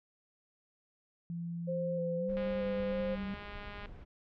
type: tone with pitch glide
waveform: sine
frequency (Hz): 170 to 195.28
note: F3 to G3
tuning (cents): -46 to -6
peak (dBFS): -36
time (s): 1.3-3.34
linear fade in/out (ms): 0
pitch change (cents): +240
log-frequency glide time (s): 2.17-2.29
type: tone with vibrato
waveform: sine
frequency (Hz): 520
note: C5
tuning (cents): -11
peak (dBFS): -33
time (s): 1.67-3.16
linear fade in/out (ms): 20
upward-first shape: square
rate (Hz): 1.6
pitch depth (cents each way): 19
type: noise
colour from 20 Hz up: brown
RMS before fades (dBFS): -48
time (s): 2.28-4.05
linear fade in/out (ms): 20
type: click train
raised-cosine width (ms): 0.3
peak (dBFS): -30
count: 306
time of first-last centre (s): 2.37-3.858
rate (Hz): 205
effects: low-pass 3000 Hz 12 dB/octave